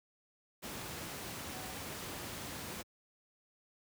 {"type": "tone in noise", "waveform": "sine", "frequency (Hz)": 748, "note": "F#5", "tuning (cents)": 19, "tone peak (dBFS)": -51, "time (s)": [1.53, 1.74], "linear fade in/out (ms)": 20, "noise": "pink", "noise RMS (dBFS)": -43, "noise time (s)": [0.62, 2.83], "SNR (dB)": -11, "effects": ["high-pass 80 Hz 12 dB/octave"]}